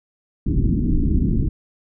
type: low-pass noise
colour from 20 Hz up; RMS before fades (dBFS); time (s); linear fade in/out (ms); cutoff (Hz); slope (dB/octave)
pink; -18; 0.46-1.49; 10; 330; 48
effects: none